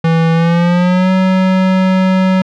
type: tone with pitch glide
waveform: square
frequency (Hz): 164.1 to 187.42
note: E3 to F#3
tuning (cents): -8 to +23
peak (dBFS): -9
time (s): 0.04-2.42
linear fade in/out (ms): 5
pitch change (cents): +231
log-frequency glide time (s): 0.33-1.11
effects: low-pass 3000 Hz 12 dB/octave